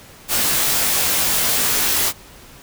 white noise with comb filter, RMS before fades -18 dBFS, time 0.28-2.13 s, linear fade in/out 50 ms, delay 18 ms, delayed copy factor -1, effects pink hiss -43 dBFS RMS until 2.62 s

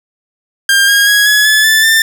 sawtooth tone with pitch steps, 1600 / 1629.8 / 1660.3 / 1691.2 / 1722.8 / 1754.9 / 1787.7 Hz, G6 / G#6 / G#6 / G#6 / A6 / A6 / A6, +35 / -33 / -1 / +31 / -37 / -5 / +27 cents, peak -3 dBFS, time 0.69-2.02 s, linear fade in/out 2 ms, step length 190 ms, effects none

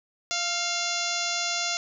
harmonic tone with a mistuned harmonic, 692 Hz, F5, 16 cents flat, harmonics 1 / 2 / 3 / 4 / 5 / 6 / 7 / 8 / 9 / 10, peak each -35 / -35 / -35 / -35 / -35 / -35 / -35 / -35 / -35 / -35 dBFS, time 0.31-1.77 s, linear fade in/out 0 ms, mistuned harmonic 3, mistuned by +45 cents, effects none

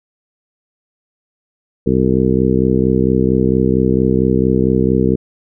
harmonic tone, 64.4 Hz, C2, 27 cents flat, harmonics 1 / 2 / 3 / 4 / 5 / 6 / 7, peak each -22 / -19 / -16 / -18 / -20 / -18 / -19 dBFS, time 1.86-5.16 s, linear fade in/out 10 ms, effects none

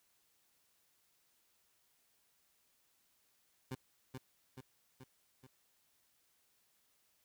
20% pulse tone with echo, 130 Hz, C3, 11 cents flat, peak -35 dBFS, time 3.71-3.75 s, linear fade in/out 5 ms, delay 430 ms, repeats 4, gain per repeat -4 dB, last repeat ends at 5.47 s, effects white hiss -75 dBFS RMS until 7.24 s

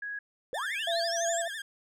sine tone, 1661.2 Hz, G#6, in tune, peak -34 dBFS, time 0.02-0.19 s, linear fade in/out 5 ms
sine linear sweep, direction up, 445.4 to 7930 Hz, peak -32 dBFS, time 0.53-1.42 s, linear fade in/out 0 ms
30% pulse tone with vibrato, 1700 Hz, G#6, 40 cents sharp, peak -33 dBFS, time 0.54-1.62 s, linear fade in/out 5 ms, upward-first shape sine, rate 12 Hz, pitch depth 110 cents each way
sine tone with tremolo, 676 Hz, E5, 43 cents sharp, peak -27 dBFS, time 0.87-1.48 s, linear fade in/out 5 ms, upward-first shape triangle, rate 3 Hz, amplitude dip 40%
effects low-pass 12000 Hz 12 dB/octave

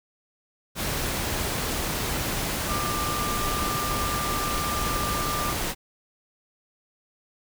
sine tone in noise, 1190 Hz, D6, 22 cents sharp, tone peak -29 dBFS, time 2.66-5.55 s, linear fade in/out 50 ms, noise pink, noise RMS -28 dBFS, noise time 0.75-5.75 s, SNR -4 dB, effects none

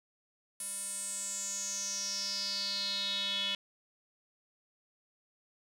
square tone with band-pass filter sweep, 198.6 Hz, G3, 23 cents sharp, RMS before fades -36 dBFS, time 0.6-3.55 s, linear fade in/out 2 ms, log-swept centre 9900 to 3200 Hz, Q 7.3, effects none

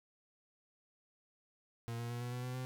40% pulse tone with pitch steps, 116.54 / 118.37 / 120.23 / 122.12 / 124.04 / 125.99 / 127.97 Hz, A#2 / A#2 / B2 / B2 / B2 / B2 / C3, 0 / +27 / -46 / -19 / +8 / +35 / -38 cents, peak -38 dBFS, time 1.88-2.65 s, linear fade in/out 0 ms, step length 110 ms, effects none

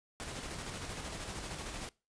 pink noise with tremolo, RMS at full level -41 dBFS, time 0.2-1.89 s, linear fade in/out 0 ms, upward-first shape square, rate 13 Hz, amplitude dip 30%, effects noise-tail reverb RT60 0.3 s tail -23 dB re dry + resampled to 22050 Hz

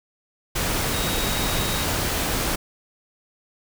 sine tone in noise, 3781 Hz, A#7, 24 cents sharp, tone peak -32 dBFS, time 0.93-1.84 s, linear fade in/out 10 ms, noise pink, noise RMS -24 dBFS, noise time 0.55-2.56 s, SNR -11 dB, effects none

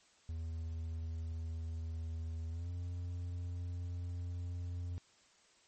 triangle tone with pitch glide, 81.5 to 87.86 Hz, E2 to F2, -19 to +11 cents, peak -36 dBFS, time 0.29-4.98 s, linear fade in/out 0 ms, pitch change +130 cents, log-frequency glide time 2.49-2.71 s, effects white hiss -67 dBFS RMS until 5.67 s + MP3 32 kbps

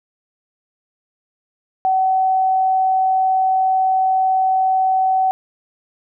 sine tone, 757 Hz, F#5, 39 cents sharp, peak -13 dBFS, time 1.85-5.31 s, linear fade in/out 0 ms, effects none

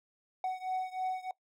triangle beating tone pair, 745 / 748.2 Hz, F#5 / F#5, +12 / +19 cents, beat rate 3.2 Hz, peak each -33 / -35 dBFS, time 0.44-1.31 s, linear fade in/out 2 ms, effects noise-tail reverb RT60 0.1 s tail -20 dB re dry

